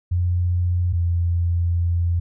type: tone pair in turn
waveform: sine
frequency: 88.5 / 86.03 Hz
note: F2 / F2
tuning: +23 / -26 cents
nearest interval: unison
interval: 49 cents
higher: first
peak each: -17 dBFS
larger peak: neither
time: 0.11-0.93 / 0.93-2.2 s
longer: second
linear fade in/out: 10 ms
effects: none